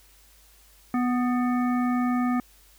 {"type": "harmonic tone with a mistuned harmonic", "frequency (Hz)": 246.9, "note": "B3", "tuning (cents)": 0, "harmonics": [1, 3, 5, 7, 9], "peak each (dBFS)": [-22, -32, -32, -40, -42], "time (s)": [0.94, 2.4], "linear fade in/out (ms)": 2, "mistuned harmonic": 7, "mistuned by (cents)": 49, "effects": ["added 50 Hz sine -57 dBFS peak until 2.78 s", "white hiss -57 dBFS RMS until 2.78 s"]}